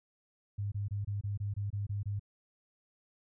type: tone bursts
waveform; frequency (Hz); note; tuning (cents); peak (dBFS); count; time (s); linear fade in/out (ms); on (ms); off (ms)
sine; 101.6; G#2; -38; -32; 10; 0.58-2.196; 10; 140; 24
effects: none